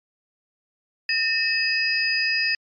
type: tone cluster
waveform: sine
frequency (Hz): 1816 / 2577 / 4949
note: A#6 / E7 / D#8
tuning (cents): -46 / -40 / -10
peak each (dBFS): -24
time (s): 1.09-2.55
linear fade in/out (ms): 2
effects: MP3 64 kbps

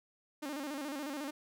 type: tone with vibrato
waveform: sawtooth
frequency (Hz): 286.3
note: D4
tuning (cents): -44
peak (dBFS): -34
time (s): 0.42-1.31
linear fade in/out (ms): 10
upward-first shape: square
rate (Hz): 14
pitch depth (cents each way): 94
effects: none

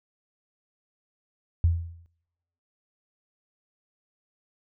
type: tone with exponential decay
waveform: sine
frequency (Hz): 84.3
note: E2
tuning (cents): +39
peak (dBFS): -15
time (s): 1.64-2.06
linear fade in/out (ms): 0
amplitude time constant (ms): 91
effects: noise-tail reverb RT60 0.9 s tail -26 dB re dry

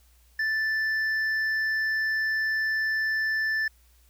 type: tone with hard clipping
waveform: sine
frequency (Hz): 1760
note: A6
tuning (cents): 0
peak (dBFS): -25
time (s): 0.39-3.68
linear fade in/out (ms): 5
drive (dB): 4
effects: added 60 Hz sine -57 dBFS peak until 4.09 s + white hiss -64 dBFS RMS until 4.09 s

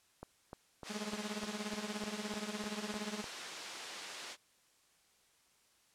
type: click train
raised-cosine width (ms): 1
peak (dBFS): -31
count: 11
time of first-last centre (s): 0.23-3.242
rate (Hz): 3.32
type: band-pass noise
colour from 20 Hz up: white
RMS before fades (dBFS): -47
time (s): 0.83-4.37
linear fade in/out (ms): 50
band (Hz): 300 to 5500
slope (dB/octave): 12
type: tone with tremolo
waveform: sawtooth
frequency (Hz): 210.4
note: G#3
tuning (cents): +23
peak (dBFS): -32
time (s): 0.89-3.23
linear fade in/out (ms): 20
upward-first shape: triangle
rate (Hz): 17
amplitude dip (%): 95
effects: white hiss -70 dBFS RMS until 5.94 s + low-pass 10000 Hz 12 dB/octave

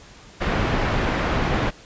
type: low-pass noise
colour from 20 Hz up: pink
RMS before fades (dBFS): -22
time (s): 0.4-1.71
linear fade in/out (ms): 20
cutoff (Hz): 2300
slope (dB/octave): 12
effects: pink hiss -46 dBFS RMS until 1.85 s + resampled to 16000 Hz

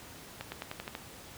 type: accelerating click train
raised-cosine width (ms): 0.3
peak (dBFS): -21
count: 7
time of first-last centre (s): 0.41-0.951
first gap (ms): 110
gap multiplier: 0.92
effects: pink hiss -49 dBFS RMS until 1.37 s + high-pass 60 Hz 12 dB/octave

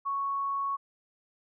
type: tone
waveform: sine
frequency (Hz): 1108.7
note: C#6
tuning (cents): 0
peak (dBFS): -28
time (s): 0.05-0.77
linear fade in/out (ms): 20
effects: none

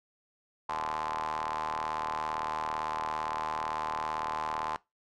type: ring-modulated tone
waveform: sawtooth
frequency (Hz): 77.78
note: D#2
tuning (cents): 0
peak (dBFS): -25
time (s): 0.69-4.76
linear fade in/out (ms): 0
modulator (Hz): 952
effects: noise-tail reverb RT60 0.2 s tail -21 dB re dry + low-pass 6000 Hz 12 dB/octave

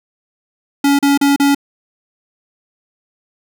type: tone bursts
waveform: square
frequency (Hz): 281.6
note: C#4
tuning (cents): +27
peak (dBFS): -10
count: 4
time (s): 0.84-1.548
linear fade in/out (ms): 5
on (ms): 150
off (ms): 36
effects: none

